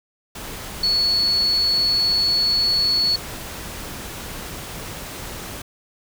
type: tone in noise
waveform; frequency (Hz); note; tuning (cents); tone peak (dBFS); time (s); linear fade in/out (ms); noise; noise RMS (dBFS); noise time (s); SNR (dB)
sine; 4401; C#8; -13; -16; 0.83-3.16; 5; pink; -33; 0.35-5.62; +14
effects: none